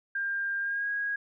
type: tone with pitch glide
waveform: sine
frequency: 1599 to 1644.9 Hz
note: G6 to G#6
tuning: +34 to -17 cents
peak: -28 dBFS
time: 0.15-1.16 s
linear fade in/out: 5 ms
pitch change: +49 cents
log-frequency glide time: 0.6-0.89 s
effects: none